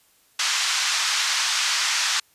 white band-pass noise, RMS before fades -23 dBFS, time 0.39-2.2 s, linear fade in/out 5 ms, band 1000 to 6500 Hz, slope 24 dB/octave, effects white hiss -60 dBFS RMS until 2.34 s + resampled to 32000 Hz

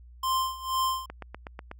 square tone with tremolo, 1046.5 Hz, C6, in tune, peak -24 dBFS, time 0.23-1.06 s, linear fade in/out 5 ms, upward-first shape sine, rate 2.1 Hz, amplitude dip 85%
click train, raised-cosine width 0.5 ms, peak -23 dBFS, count 6, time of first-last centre 1.1-1.714 s, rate 8.14 Hz
effects added 60 Hz sine -47 dBFS peak until 1.79 s

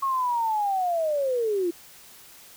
sine linear sweep, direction down, 1100 to 332 Hz, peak -22 dBFS, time 0.02-1.71 s, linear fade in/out 10 ms, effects white hiss -49 dBFS RMS until 2.56 s

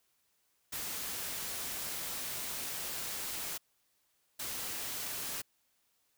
white noise bursts at uneven times, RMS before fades -39 dBFS, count 2, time 0.72-3.58 / 4.39-5.42 s, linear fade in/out 10 ms, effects white hiss -75 dBFS RMS until 6.17 s

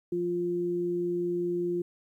sine tone pair together, 175 / 350 Hz, F3 / F4, +4 / +4 cents, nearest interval octave, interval 1200 cents, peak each -36 / -27 dBFS, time 0.12-1.82 s, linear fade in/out 5 ms, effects 11-bit

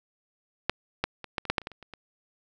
clicks, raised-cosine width 0.3 ms, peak -7 / -9 / -22 / -12 / -23 / -7 / -8 / -29 / -18 / -30 / -30 / -26 dBFS, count 12, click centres 0.696 / 1.04 / 1.243 / 1.382 / 1.453 / 1.5 / 1.582 / 1.617 / 1.671 / 1.717 / 1.827 / 1.937 s, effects none

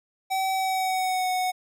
square tone with pitch glide, 764 to 738 Hz, G5 to F#5, -45 to -5 cents, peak -24 dBFS, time 0.3-1.52 s, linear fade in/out 20 ms, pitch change -60 cents, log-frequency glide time 0.53-1.29 s, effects none

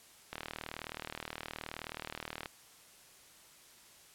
click train, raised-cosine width 0.3 ms, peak -23 dBFS, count 84, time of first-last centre 0.33-2.458 s, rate 39 Hz, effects white hiss -59 dBFS RMS until 4.14 s + low-pass 12000 Hz 12 dB/octave

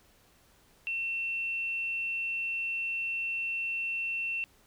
sine tone, 2700 Hz, E7, 41 cents sharp, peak -30 dBFS, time 0.87-4.44 s, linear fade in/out 0 ms, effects pink hiss -63 dBFS RMS until 4.66 s

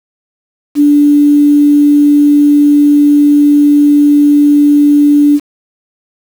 sine tone with quantisation, 291.4 Hz, D4, 13 cents flat, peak -3 dBFS, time 0.75-5.4 s, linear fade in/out 50 ms, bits 5, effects none

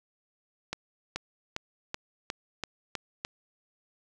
accelerating click train, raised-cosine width 0.2 ms, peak -15 dBFS, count 8, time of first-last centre 0.73-3.249 s, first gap 430 ms, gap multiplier 0.94, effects none

